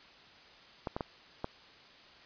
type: clicks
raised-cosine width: 1 ms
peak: -20 dBFS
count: 4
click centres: 0.872 / 0.965 / 1.008 / 1.444 s
effects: white hiss -56 dBFS RMS until 2.25 s + resampled to 11025 Hz